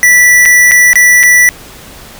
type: tone with dropouts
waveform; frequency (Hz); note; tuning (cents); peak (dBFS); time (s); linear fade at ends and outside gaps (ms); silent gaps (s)
square; 1964; B6; -10; -3; 0.03-1.49; 0; 0.454-0.458 / 0.712-0.718 / 0.932-0.956 / 1.231-1.235
effects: pink hiss -32 dBFS RMS until 2.19 s

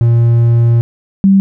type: tone pair in turn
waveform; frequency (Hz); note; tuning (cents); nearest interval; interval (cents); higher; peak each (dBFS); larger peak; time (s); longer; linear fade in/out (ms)
triangle / sine; 117.3 / 194.61; A#2 / G3; +11 / -12; major sixth; 877; second; -4; neither; 0.01-0.81 / 1.24-1.4; first; 0
effects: none

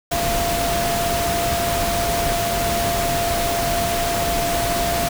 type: tone in noise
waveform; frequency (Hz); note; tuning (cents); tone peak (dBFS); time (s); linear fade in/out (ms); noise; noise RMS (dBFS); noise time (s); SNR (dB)
sine; 688; F5; -26; -21; 0.11-5.09; 10; pink; -23; 0.11-5.09; -1
effects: none

